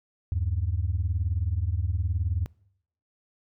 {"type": "beating tone pair", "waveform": "sine", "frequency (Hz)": [77.78, 96.78], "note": ["D#2", "G2"], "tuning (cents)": [0, -22], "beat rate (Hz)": 19, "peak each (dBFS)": -26, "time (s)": [0.32, 2.46], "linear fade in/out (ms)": 0, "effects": ["noise-tail reverb RT60 0.7 s tail -24 dB re dry", "tanh soft clip ceiling -17 dBFS"]}